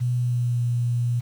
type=tone with pitch glide; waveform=sine; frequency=122.9 to 120.23 Hz; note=B2 to B2; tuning=-8 to -46 cents; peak=-20 dBFS; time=0-1.21 s; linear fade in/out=20 ms; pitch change=-38 cents; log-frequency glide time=0.14-0.63 s; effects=8-bit